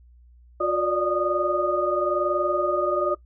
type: tone cluster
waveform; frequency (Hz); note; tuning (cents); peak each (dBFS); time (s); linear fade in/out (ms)
sine; 358.3 / 579 / 600 / 1233; F4 / D5 / D5 / D#6; +44 / -25 / +37 / -16; -26; 0.6-3.15; 10
effects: noise-tail reverb RT60 0.1 s tail -18 dB re dry + added 60 Hz sine -49 dBFS peak until 3.25 s